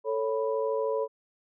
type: tone cluster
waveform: sine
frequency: 441.9 / 555 / 988 Hz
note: A4 / C#5 / B5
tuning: +7 / +2 / 0 cents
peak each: -28 / -30 / -35 dBFS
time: 0.04-1.08 s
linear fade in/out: 50 ms
effects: none